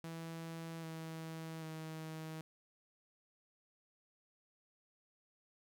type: tone with pitch steps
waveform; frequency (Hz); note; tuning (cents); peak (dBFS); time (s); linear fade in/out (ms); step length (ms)
sawtooth; 164.4 / 161.58 / 158.8; E3 / E3 / D#3; -4 / -34 / +36; -40; 0.04-2.41; 0; 790
effects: none